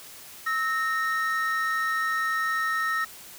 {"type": "tone pair together", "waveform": "triangle", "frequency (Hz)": [1300, 1848.6], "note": ["E6", "A#6"], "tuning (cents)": [-24, -15], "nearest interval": "tritone", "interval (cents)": 609, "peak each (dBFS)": -25, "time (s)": [0.46, 3.05], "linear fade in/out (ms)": 10, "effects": ["white hiss -45 dBFS RMS until 3.38 s"]}